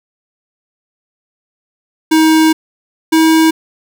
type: tone pair in turn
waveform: square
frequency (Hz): 317 / 320.7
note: D#4 / E4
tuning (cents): +32 / -48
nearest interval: unison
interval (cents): 20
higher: second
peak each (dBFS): -7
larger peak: neither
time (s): 2.11-2.53 / 3.12-3.51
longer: first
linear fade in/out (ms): 10
effects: none